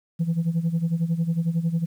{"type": "tone with tremolo", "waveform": "sine", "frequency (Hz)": 166.4, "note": "E3", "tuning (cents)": 17, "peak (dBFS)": -16, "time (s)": [0.19, 1.86], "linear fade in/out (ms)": 20, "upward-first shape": "sine", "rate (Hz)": 11, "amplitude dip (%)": 80, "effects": ["tanh soft clip ceiling -17 dBFS", "9-bit"]}